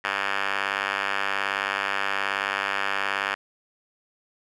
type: tone with band-pass filter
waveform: 5% pulse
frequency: 98.8 Hz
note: G2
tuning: 14 cents sharp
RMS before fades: -27 dBFS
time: 0.04-3.35 s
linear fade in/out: 5 ms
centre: 1900 Hz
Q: 8.2
effects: none